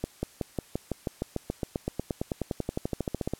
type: accelerating click train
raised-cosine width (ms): 2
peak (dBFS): -15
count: 30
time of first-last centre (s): 0.04-3.336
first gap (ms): 190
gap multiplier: 0.96
effects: white hiss -55 dBFS RMS until 3.39 s + low-pass 12000 Hz 12 dB/octave